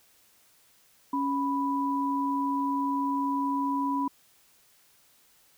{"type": "tone pair together", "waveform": "sine", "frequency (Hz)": [277.5, 987.8], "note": ["C#4", "B5"], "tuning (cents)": [2, 0], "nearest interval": "octave + minor seventh", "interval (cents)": 2198, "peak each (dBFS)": -28, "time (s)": [1.13, 4.08], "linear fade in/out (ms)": 5, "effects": ["white hiss -62 dBFS RMS until 5.57 s"]}